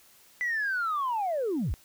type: linear sweep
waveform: sine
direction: down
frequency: 2002 to 38.07 Hz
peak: -25 dBFS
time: 0.41-1.74 s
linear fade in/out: 0 ms
effects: tanh soft clip ceiling -23 dBFS + white hiss -58 dBFS RMS until 1.84 s